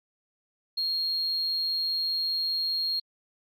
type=tone; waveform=sine; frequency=4255 Hz; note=C8; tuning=28 cents sharp; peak=-24 dBFS; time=0.77-3 s; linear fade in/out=10 ms; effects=tanh soft clip ceiling -23 dBFS + Opus 48 kbps